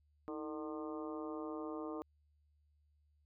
harmonic tone with a mistuned harmonic, 151.4 Hz, D#3, 47 cents flat, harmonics 2 / 3 / 4 / 5 / 6 / 7 / 8, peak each -43 / -46 / -50 / -54 / -56 / -52 / -53 dBFS, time 0.28-2.02 s, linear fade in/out 0 ms, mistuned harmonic 2, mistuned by +78 cents, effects added 74 Hz sine -70 dBFS peak until 3.25 s

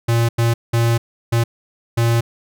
square tone bursts at uneven times, 116.54 Hz, A#2, in tune, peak -14 dBFS, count 5, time 0.08-0.29 / 0.38-0.54 / 0.73-0.98 / 1.32-1.44 / 1.97-2.21 s, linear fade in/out 10 ms, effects none

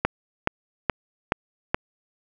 click train, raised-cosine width 0.5 ms, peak -4 dBFS, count 5, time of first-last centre 0.05-1.745 s, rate 2.36 Hz, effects none

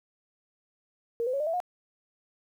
sine tone with pitch steps, 466.2 / 508.4 / 554.4 / 604.6 / 659.3 / 719 Hz, A#4 / C5 / C#5 / D#5 / E5 / F#5, 0 / -50 / 0 / -50 / 0 / -50 cents, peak -26 dBFS, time 1.2-1.602 s, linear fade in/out 0 ms, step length 67 ms, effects 10-bit

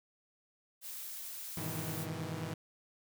blue noise, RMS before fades -44 dBFS, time 0.81-2.07 s, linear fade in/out 50 ms
sawtooth chord, E major seventh, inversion first, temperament equal with one note detuned, 101.45 / 123.47 / 155.56 / 164.81 Hz, G#2 / B2 / D#3 / E3, -40 / 0 / 0 / 0 cents, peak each -41 / -42 / -38 / -38 dBFS, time 1.57-2.54 s, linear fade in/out 5 ms
effects none

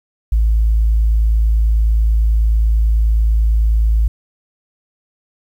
sine tone, 54.6 Hz, A1, 13 cents flat, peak -9 dBFS, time 0.32-4.08 s, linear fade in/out 5 ms, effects tanh soft clip ceiling -6 dBFS + 8-bit

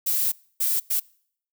violet noise bursts at uneven times, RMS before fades -23 dBFS, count 3, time 0.06-0.32 / 0.6-0.8 / 0.9-1 s, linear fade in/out 10 ms, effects noise-tail reverb RT60 0.6 s tail -25 dB re dry

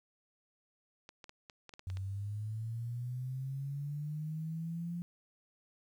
clicks, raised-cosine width 0.2 ms, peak -32 dBFS, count 9, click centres 1.091 / 1.242 / 1.294 / 1.498 / 1.693 / 1.738 / 1.794 / 1.901 / 1.971 s
sine linear sweep, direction up, 92 to 174.4 Hz, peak -36 dBFS, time 1.87-5.02 s, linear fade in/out 0 ms
effects 11-bit

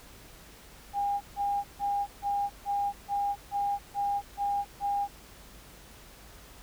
sine tone bursts, 808 Hz, G#5, 48 cents flat, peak -26 dBFS, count 10, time 0.93-5.08 s, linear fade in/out 50 ms, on 280 ms, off 150 ms, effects added 50 Hz sine -55 dBFS peak until 6.62 s + pink hiss -52 dBFS RMS until 6.62 s

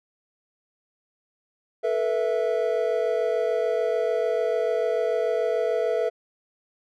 triangle chord, A suspended second, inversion none, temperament equal with one note detuned, 440 / 486.8 / 659.3 Hz, A4 / B4 / E5, 0 / -25 / 0 cents, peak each -24 dBFS, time 1.83-6.1 s, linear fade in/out 20 ms, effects none

